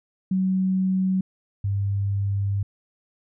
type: tone pair in turn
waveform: sine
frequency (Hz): 188.1 / 99.64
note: F#3 / G2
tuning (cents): +29 / +29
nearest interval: major seventh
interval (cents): 1100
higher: first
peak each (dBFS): -19 / -21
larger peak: first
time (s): 0.31-1.21 / 1.64-2.63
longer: second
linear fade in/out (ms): 5
effects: none